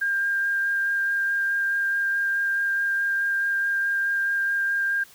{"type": "tone with vibrato", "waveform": "sine", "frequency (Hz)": 1600, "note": "G6", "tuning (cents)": 35, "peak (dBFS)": -21, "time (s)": [0.01, 5.04], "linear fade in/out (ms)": 10, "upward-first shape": "sine", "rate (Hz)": 4.7, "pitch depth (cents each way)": 10, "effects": ["white hiss -51 dBFS RMS until 5.14 s"]}